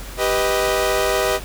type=chord; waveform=sawtooth; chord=G augmented; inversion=none; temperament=equal with one note detuned; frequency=392 / 493.9 / 625.9 Hz; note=G4 / B4 / D#5; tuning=0 / 0 / +10 cents; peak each=-18 / -18 / -17 dBFS; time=0.17-1.4 s; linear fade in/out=50 ms; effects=added 47 Hz sine -33 dBFS peak until 1.44 s + pink hiss -36 dBFS RMS until 1.44 s